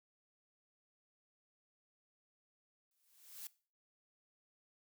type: noise with exponential growth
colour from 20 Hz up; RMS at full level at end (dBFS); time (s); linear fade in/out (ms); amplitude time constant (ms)
blue; -45; 2.91-3.47; 2; 120
effects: noise-tail reverb RT60 0.4 s tail -20 dB re dry